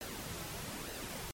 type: noise with flanger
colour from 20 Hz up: pink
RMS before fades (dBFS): -43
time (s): 0.01-1.31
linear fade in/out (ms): 0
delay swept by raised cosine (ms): 0.86 to 4.26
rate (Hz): 1.1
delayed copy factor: -0.5
effects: MP3 64 kbps